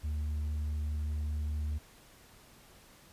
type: tone with tanh clipping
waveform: sine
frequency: 75.4 Hz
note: D2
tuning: 46 cents sharp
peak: -32 dBFS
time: 0.03-1.79 s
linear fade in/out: 20 ms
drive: 3 dB
effects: pink hiss -58 dBFS RMS until 3.12 s + resampled to 32000 Hz